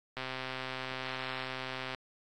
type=click train; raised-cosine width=0.3 ms; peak=-21 dBFS; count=232; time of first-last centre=0.17-1.947 s; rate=130 Hz; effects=AAC 64 kbps